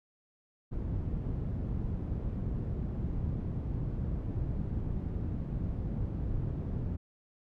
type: low-pass noise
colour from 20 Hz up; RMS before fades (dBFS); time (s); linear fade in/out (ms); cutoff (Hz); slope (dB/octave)
white; -34; 0.71-6.97; 20; 130; 12
effects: none